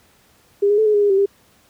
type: tone with pitch steps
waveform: sine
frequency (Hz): 403.6 / 413 / 436.3 / 423.9 / 411.1 / 408.4 / 387.4 / 398.4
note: G#4 / G#4 / A4 / G#4 / G#4 / G#4 / G4 / G4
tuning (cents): -49 / -10 / -15 / +35 / -18 / -29 / -20 / +28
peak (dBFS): -12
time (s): 0.62-1.26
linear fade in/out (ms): 10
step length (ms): 80
effects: pink hiss -55 dBFS RMS until 1.69 s + high-pass 60 Hz 12 dB/octave